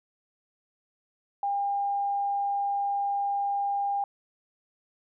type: tone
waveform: sine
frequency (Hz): 803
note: G5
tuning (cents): +41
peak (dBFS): -25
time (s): 1.43-4.04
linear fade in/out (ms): 2
effects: none